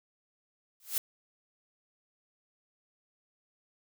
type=noise with exponential growth; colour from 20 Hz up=blue; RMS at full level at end=-26 dBFS; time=0.8-0.98 s; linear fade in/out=1 ms; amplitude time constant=38 ms; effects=none